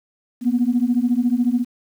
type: beating tone pair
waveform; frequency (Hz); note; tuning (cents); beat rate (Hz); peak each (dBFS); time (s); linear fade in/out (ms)
sine; 236.6 / 250.6; A#3 / B3; +26 / +25; 14; -18; 0.41-1.65; 50
effects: tanh soft clip ceiling -8 dBFS + 8-bit